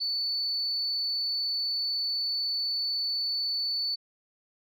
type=tone; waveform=sine; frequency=4482 Hz; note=C#8; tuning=18 cents sharp; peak=-26 dBFS; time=0-3.96 s; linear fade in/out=20 ms; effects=tanh soft clip ceiling -22 dBFS